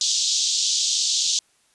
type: band-pass noise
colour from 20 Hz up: white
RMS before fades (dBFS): -22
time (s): 0.01-1.39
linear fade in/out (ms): 2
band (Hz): 3300 to 7100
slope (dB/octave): 48
effects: white hiss -62 dBFS RMS until 1.74 s + resampled to 24000 Hz